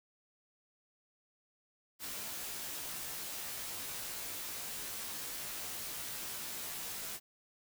white noise with comb filter, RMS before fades -42 dBFS, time 1.99-7.2 s, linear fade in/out 50 ms, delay 16 ms, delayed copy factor -1, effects none

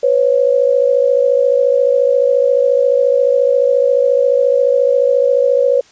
sine tone pair together, 495.7 / 550 Hz, B4 / C#5, +6 / -14 cents, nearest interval major second, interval 180 cents, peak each -12 dBFS, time 0.03-5.81 s, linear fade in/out 5 ms, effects white hiss -47 dBFS RMS until 5.91 s + resampled to 16000 Hz

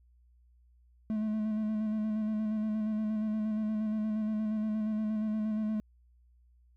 triangle tone with vibrato, 215.5 Hz, A3, 36 cents flat, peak -27 dBFS, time 1.1-5.8 s, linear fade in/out 0 ms, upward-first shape square, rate 8.5 Hz, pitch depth 21 cents each way, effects added 60 Hz sine -60 dBFS peak until 6.76 s

